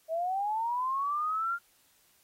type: linear sweep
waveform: sine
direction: up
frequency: 630 to 1410 Hz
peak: -28 dBFS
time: 0.08-1.59 s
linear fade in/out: 50 ms
effects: white hiss -66 dBFS RMS until 2.23 s + AAC 48 kbps